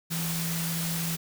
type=tone in noise; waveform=sine; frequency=166.6 Hz; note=E3; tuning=19 cents sharp; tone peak=-30 dBFS; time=0.1-1.17 s; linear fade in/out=20 ms; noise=white; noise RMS=-33 dBFS; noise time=0.1-1.17 s; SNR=0 dB; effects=none